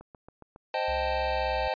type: click train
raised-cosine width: 1 ms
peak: -33 dBFS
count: 5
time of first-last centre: 0.01-0.561 s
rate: 7.26 Hz
type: chord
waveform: square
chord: A half-diminished seventh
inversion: first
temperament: equal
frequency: 523.3 / 622.3 / 784 / 880 Hz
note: C5 / Eb5 / G5 / A5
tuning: 0 / 0 / 0 / 0 cents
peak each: -33 dBFS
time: 0.74-1.74 s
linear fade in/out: 2 ms
type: tone with pitch glide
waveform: triangle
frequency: 64.7 to 60.37 Hz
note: C2 to B1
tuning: -19 to -39 cents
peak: -33 dBFS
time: 0.88-1.68 s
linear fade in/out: 5 ms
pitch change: -120 cents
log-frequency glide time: 1.26-1.55 s
effects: resampled to 11025 Hz